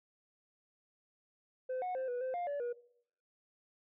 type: tone with pitch steps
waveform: sine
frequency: 513 / 731 / 522 / 489.9 / 517 / 704 / 574 / 481.5 Hz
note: C5 / F#5 / C5 / B4 / C5 / F5 / D5 / B4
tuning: -34 / -21 / -4 / -14 / -21 / +14 / -40 / -44 cents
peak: -32 dBFS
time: 1.69-2.73 s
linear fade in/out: 10 ms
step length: 130 ms
effects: noise-tail reverb RT60 0.6 s tail -20 dB re dry + tanh soft clip ceiling -34 dBFS